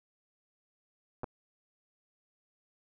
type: clicks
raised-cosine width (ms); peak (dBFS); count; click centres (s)
1; -24 / -23; 2; 1.234 / 1.242
effects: none